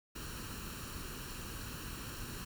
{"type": "noise with comb filter", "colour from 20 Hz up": "pink", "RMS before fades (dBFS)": -44, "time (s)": [0.15, 2.45], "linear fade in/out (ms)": 10, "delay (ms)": 0.71, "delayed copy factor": 0.65, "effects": []}